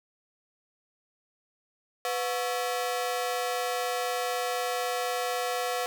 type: ring-modulated tone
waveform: sawtooth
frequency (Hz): 610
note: D#5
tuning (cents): -34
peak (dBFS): -21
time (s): 2.05-5.86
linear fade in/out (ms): 0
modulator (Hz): 112
effects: none